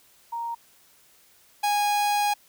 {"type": "tone pair in turn", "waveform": ["sine", "45% pulse"], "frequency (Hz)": [932.3, 825.2], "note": ["A#5", "G#5"], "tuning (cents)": [0, -11], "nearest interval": "major second", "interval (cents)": 211, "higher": "first", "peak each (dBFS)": [-28, -21], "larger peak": "second", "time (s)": [[0.32, 0.55], [1.63, 2.34]], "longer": "second", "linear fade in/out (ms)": 10, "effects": ["white hiss -58 dBFS RMS until 2.48 s"]}